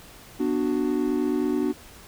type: chord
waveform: triangle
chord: B minor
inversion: none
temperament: just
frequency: 246.9 / 296.3 / 370.4 Hz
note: B3 / D4 / F#4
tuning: 0 / +15 / +2 cents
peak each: -25 / -23 / -25 dBFS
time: 0.39-1.73 s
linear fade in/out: 20 ms
effects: pink hiss -47 dBFS RMS until 2.07 s